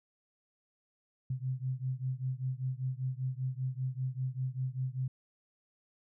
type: beating tone pair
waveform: sine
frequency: 127.5 / 132.6 Hz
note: C3 / C3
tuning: -44 / +23 cents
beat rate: 5.1 Hz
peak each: -35 / -36 dBFS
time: 1.3-5.08 s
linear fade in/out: 5 ms
effects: none